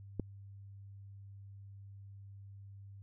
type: click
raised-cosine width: 3 ms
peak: -22 dBFS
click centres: 0.197 s
effects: added 99 Hz sine -49 dBFS peak until 3.02 s